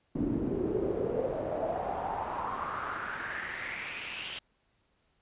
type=noise with band-pass filter sweep; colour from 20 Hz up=brown; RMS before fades=-34 dBFS; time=0.15-4.39 s; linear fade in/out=5 ms; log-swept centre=270 to 3100 Hz; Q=4.6; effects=pink hiss -73 dBFS RMS until 5.21 s + resampled to 8000 Hz